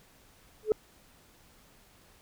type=tone with exponential growth; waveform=sine; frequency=430 Hz; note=A4; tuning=40 cents flat; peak=-15 dBFS; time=0.63-0.72 s; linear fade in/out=1 ms; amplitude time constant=18 ms; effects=tanh soft clip ceiling -16 dBFS + pink hiss -60 dBFS RMS until 2.21 s